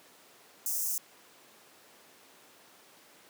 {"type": "high-pass noise", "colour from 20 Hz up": "white", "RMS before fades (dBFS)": -32, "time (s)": [0.66, 0.98], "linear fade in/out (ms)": 2, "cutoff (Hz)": 5700, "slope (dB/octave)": 48, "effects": ["pink hiss -57 dBFS RMS until 3.29 s", "high-pass 300 Hz 12 dB/octave"]}